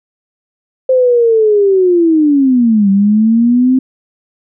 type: linear two-way sweep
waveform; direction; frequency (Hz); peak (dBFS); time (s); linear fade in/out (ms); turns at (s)
sine; down then up; 523.3 to 193.6 to 262.8; -6; 0.89-3.79; 5; 2.9
effects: none